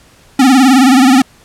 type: tone with vibrato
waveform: square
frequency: 261.5 Hz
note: C4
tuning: 1 cent flat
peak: -5 dBFS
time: 0.39-1.22 s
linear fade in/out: 5 ms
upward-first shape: sine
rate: 19 Hz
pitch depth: 110 cents each way
effects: pink hiss -45 dBFS RMS until 1.44 s + low-pass 11000 Hz 12 dB/octave